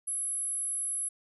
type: tone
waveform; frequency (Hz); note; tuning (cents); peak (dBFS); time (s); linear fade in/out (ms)
sine; 10850; E9; +49; -30; 0.07-1.09; 10
effects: none